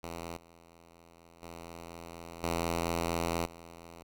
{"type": "tone with level steps", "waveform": "5% pulse", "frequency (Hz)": 84.2, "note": "E2", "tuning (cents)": 37, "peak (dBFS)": [-28, -45, -33, -19, -37], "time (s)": [0.03, 4.03], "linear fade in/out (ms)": 5, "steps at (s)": [0.37, 1.42, 2.43, 3.46], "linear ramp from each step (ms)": 2, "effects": []}